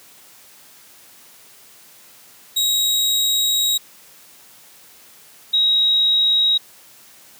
sawtooth / sine tone pair in turn, 3811 / 3811 Hz, A#7 / A#7, +38 / +38 cents, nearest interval unison, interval 0 cents, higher neither, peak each -13 dBFS, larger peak neither, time 2.56-3.78 / 5.53-6.58 s, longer first, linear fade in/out 10 ms, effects white hiss -47 dBFS RMS until 7.39 s + high-pass 100 Hz 12 dB/octave

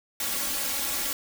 white noise with comb filter, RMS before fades -29 dBFS, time 0.2-1.13 s, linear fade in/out 2 ms, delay 3.6 ms, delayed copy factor +1, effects none

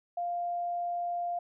sine tone, 698.5 Hz, F5, in tune, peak -30 dBFS, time 0.17-1.39 s, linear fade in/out 5 ms, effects none

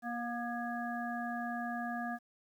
harmonic tone with a mistuned harmonic, 237.7 Hz, A#3, 34 cents sharp, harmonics 1 / 3 / 5 / 7, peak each -39 / -39 / -47 / -42 dBFS, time 0.02-2.19 s, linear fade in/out 50 ms, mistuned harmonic 5, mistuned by +31 cents, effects 11-bit

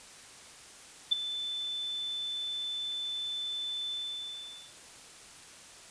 sine tone with ADSR envelope, 3520 Hz, A7, in tune, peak -19 dBFS, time 1.11-4.75 s, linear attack 15 ms, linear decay 10 ms, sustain -14 dB, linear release 830 ms, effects white hiss -51 dBFS RMS until 5.9 s + resampled to 22050 Hz

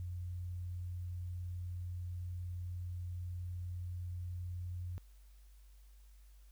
sine tone, 89 Hz, F2, 33 cents sharp, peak -39 dBFS, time 0-4.98 s, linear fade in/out 0 ms, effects added 50 Hz sine -56 dBFS peak until 6.51 s + white hiss -72 dBFS RMS until 6.51 s

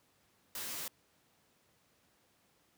white noise with comb filter, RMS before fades -41 dBFS, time 0.55-0.88 s, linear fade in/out 2 ms, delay 13 ms, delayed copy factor +0.9, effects pink hiss -71 dBFS RMS until 2.77 s + high-pass 100 Hz 12 dB/octave

